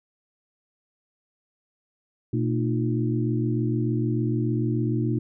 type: tone cluster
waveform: sine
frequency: 121.1 / 227.4 / 304.2 / 350.9 Hz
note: B2 / A#3 / D#4 / F4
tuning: -34 / -43 / -39 / +8 cents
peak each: -24 / -29 / -28 / -31 dBFS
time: 2.33-5.19 s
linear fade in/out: 5 ms
effects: none